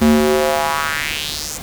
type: tone with high-pass filter sweep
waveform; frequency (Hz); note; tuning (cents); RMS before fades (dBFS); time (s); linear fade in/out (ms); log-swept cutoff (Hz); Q
square; 75.3; D2; +44; -17; 0.01-1.58; 10; 180 to 7300; 2.7
effects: pink hiss -32 dBFS RMS until 1.62 s